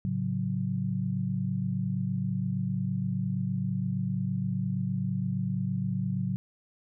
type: chord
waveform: sine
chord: F# minor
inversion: first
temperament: equal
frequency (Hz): 110 / 138.59 / 185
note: A2 / C#3 / F#3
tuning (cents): 0 / 0 / 0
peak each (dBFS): -33 / -32 / -30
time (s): 0.05-6.36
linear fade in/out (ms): 0
effects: none